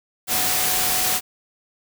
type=tone in noise; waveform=sine; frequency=740 Hz; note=F#5; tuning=in tune; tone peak=-31 dBFS; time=0.27-1.21 s; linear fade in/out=50 ms; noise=white; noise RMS=-21 dBFS; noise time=0.27-1.21 s; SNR=-13 dB; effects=none